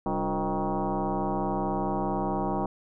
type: tone with frequency modulation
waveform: sine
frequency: 293.7 Hz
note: D4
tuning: in tune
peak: -25 dBFS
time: 0.06-2.66 s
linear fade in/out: 2 ms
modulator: 163 Hz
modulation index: 4.4
effects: none